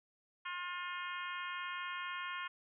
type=harmonic tone; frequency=355.8 Hz; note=F4; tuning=32 cents sharp; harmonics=3 / 4 / 5 / 6 / 7 / 8 / 9; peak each=-43 / -45 / -47 / -49 / -50 / -51 / -52 dBFS; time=0.45-2.48 s; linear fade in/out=10 ms; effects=none